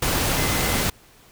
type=tone in noise; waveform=sine; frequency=2049 Hz; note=C7; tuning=37 cents flat; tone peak=-32 dBFS; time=0.37-0.83 s; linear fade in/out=5 ms; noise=pink; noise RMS=-22 dBFS; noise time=0.02-0.9 s; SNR=-13 dB; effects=pink hiss -52 dBFS RMS until 1.31 s